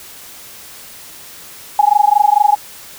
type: tone with amplitude modulation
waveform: sine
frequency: 830.6 Hz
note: G#5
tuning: in tune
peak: -4 dBFS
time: 1.79-2.56 s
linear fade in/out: 2 ms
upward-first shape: sine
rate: 24.5 Hz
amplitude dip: 100%
effects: white hiss -36 dBFS RMS until 2.98 s